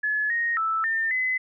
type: tone with pitch steps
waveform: sine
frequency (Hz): 1709 / 1866 / 1317 / 1804 / 2025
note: G#6 / A#6 / E6 / A6 / B6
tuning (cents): +49 / +1 / -2 / +43 / +43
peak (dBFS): -22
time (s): 0.03-1.38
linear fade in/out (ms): 10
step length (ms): 270
effects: none